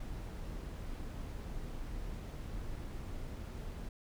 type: noise with amplitude modulation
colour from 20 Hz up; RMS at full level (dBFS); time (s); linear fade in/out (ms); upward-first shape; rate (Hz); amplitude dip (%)
brown; -41; 0-3.89; 5; sine; 268; 25
effects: none